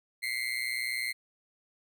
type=tone with amplitude modulation; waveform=35% pulse; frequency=2093 Hz; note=C7; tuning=in tune; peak=-25 dBFS; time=0.22-1.13 s; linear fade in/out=20 ms; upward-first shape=sine; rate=120 Hz; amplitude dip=95%; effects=none